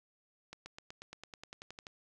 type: accelerating click train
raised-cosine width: 0.2 ms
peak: -29 dBFS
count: 14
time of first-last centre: 0.53-1.868 s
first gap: 130 ms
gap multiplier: 0.96
effects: none